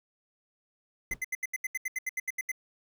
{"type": "tone bursts", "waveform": "square", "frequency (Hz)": 2048, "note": "C7", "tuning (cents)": -38, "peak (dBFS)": -30, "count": 14, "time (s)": [1.11, 2.517], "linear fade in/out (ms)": 5, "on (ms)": 29, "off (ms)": 77}
{"type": "noise with exponential decay", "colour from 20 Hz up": "brown", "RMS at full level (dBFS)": -36, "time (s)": [1.11, 1.23], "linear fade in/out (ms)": 2, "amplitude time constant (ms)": 25}
{"effects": []}